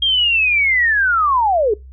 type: linear sweep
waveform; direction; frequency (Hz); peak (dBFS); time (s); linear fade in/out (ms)
sine; down; 3244 to 392; -12; 0.02-1.74; 5
effects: noise-tail reverb RT60 0.2 s tail -22 dB re dry + added 65 Hz sine -35 dBFS peak until 1.92 s